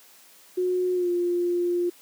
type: tone with pitch glide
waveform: sine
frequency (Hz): 363.9 to 350.9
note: F#4 to F4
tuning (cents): -29 to +8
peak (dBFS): -21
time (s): 0.57-1.9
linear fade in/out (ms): 10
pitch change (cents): -63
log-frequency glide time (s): 0.94-1.09
effects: white hiss -53 dBFS RMS until 2.01 s + high-pass 200 Hz 12 dB/octave